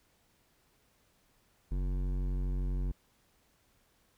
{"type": "tone with hard clipping", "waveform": "sine", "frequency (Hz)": 46.25, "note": "F#1", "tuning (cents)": 0, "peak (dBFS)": -32, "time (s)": [1.71, 2.92], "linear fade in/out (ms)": 10, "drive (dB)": 13, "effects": ["pink hiss -70 dBFS RMS until 4.17 s"]}